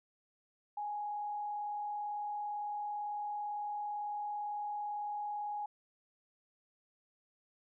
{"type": "tone with frequency modulation", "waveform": "sine", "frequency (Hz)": 830.6, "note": "G#5", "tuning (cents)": 0, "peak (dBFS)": -36, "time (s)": [0.77, 5.66], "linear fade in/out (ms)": 5, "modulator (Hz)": 37.9, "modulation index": 0.34, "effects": []}